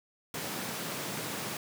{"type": "high-pass noise", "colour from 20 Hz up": "pink", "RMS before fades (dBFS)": -37, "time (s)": [0.34, 1.57], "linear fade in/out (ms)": 2, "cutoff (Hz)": 130, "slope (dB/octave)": 24, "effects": []}